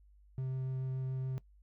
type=tone with vibrato; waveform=triangle; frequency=130.81 Hz; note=C3; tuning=in tune; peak=-32 dBFS; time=0.38-1.38 s; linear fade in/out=0 ms; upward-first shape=triangle; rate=7 Hz; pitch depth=8 cents each way; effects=noise-tail reverb RT60 0.1 s tail -20 dB re dry + added 50 Hz sine -59 dBFS peak until 1.62 s